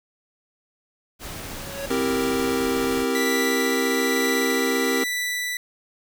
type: noise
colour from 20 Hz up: pink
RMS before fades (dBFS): -35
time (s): 1.19-3.06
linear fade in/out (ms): 50
type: tone with exponential growth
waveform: square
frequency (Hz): 554.4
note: C#5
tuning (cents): 0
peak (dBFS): -27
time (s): 1.42-1.86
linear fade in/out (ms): 5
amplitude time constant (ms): 95
type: chord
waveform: square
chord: C dominant seventh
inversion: none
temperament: equal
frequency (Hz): 261.6 / 329.6 / 392 / 466.2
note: C4 / E4 / G4 / Bb4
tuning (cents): 0 / 0 / 0 / 0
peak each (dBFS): -26 / -32 / -27 / -27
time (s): 1.9-5.04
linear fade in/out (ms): 5
type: tone with tremolo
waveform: sawtooth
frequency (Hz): 1975.5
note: B6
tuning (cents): 0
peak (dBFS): -20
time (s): 3.15-5.57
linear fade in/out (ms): 2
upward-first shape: triangle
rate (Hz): 1.1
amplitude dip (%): 30
effects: none